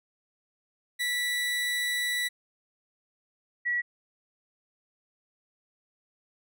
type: tone pair in turn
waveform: 30% pulse / sine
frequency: 1958 / 1933.3 Hz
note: B6 / B6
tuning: -15 / -37 cents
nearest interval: unison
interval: 22 cents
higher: first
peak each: -24 / -25 dBFS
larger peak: first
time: 0.99-2.29 / 3.65-3.82 s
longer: first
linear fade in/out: 20 ms
effects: none